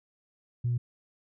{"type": "tone", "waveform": "sine", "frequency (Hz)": 120.8, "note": "B2", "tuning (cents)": -38, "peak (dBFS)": -24, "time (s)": [0.64, 0.78], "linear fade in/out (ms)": 10, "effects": ["tanh soft clip ceiling -21 dBFS"]}